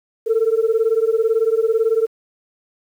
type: beating tone pair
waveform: sine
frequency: 440 / 458 Hz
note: A4 / A#4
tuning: 0 / -31 cents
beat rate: 18 Hz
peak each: -16 dBFS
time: 0.26-2.07 s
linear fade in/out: 20 ms
effects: tanh soft clip ceiling -9 dBFS + 8-bit